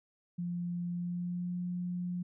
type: tone with pitch glide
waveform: sine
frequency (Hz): 174.61 to 177.87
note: F3 to F3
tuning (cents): 0 to +32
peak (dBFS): -33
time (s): 0.38-2.23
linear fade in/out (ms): 10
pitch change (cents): +32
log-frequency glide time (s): 0.9-1.57
effects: none